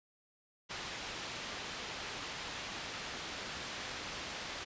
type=low-pass noise; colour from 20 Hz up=white; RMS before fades=-43 dBFS; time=0.69-4.65 s; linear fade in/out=20 ms; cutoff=4000 Hz; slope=12 dB/octave; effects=resampled to 16000 Hz